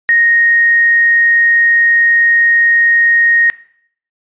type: tone with quantisation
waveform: sine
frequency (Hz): 1864.7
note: A#6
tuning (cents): 0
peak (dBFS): -7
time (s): 0.09-3.5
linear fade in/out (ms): 0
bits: 6
effects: noise-tail reverb RT60 0.6 s tail -17 dB re dry + resampled to 8000 Hz